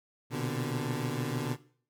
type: tone cluster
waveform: 20% pulse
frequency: 120.3 / 126.9 / 148.3 Hz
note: B2 / B2 / D3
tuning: -45 / +47 / +17 cents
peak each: -31 / -30 / -30 dBFS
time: 0.3-1.57 s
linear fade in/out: 50 ms
effects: noise-tail reverb RT60 0.5 s tail -18 dB re dry + MP3 96 kbps